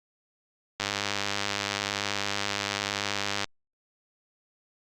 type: click train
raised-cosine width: 0.2 ms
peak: -10 dBFS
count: 268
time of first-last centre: 0.8-3.444 s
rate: 101 Hz
effects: Opus 48 kbps